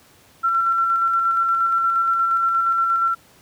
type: tone with tremolo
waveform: sine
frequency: 1354 Hz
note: E6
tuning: 46 cents sharp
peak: -15 dBFS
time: 0.43-3.15 s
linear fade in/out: 20 ms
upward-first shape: square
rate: 8.5 Hz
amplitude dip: 25%
effects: pink hiss -52 dBFS RMS until 3.41 s + high-pass 80 Hz 12 dB/octave